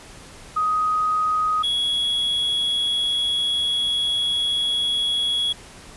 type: tone pair in turn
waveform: sine / triangle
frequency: 1253 / 3345 Hz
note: D#6 / G#7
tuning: +12 / +12 cents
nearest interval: octave + perfect fourth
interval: 1700 cents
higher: second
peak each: -18 dBFS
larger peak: neither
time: 0.56-1.63 / 1.63-5.53 s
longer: second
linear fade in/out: 10 ms
effects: pink hiss -43 dBFS RMS until 5.96 s + resampled to 24000 Hz